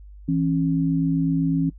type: tone pair together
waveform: sine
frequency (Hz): 164.81 / 272.7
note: E3 / C#4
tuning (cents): 0 / -28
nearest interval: major sixth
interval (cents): 872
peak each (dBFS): -21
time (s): 0.28-1.7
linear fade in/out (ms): 10
effects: noise-tail reverb RT60 0.1 s tail -21 dB re dry + added 50 Hz sine -40 dBFS peak until 1.78 s